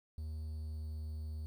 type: tone with pitch glide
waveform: triangle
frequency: 77.78 to 77.29 Hz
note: D#2 to D#2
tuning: 0 to -11 cents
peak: -37 dBFS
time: 0.18-1.46 s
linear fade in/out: 0 ms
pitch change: -11 cents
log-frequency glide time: 0.34-0.96 s
effects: 11-bit